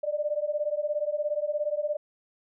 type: beating tone pair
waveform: sine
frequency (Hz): 587.3 / 604.3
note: D5 / D5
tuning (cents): 0 / +49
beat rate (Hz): 17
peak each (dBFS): -29 / -29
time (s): 0.03-1.97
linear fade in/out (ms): 10
effects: none